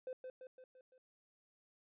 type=tone with echo; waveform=triangle; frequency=513 Hz; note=C5; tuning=34 cents flat; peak=-38 dBFS; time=0.07-0.13 s; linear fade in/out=2 ms; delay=170 ms; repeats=5; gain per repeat=-5 dB; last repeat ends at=0.98 s; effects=tanh soft clip ceiling -37 dBFS + resampled to 8000 Hz